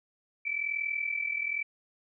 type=tone pair together; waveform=sine; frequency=2288 / 2329 Hz; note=D7 / D7; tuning=-46 / -15 cents; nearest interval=unison; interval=31 cents; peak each=-34 / -31 dBFS; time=0.45-1.63 s; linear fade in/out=10 ms; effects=none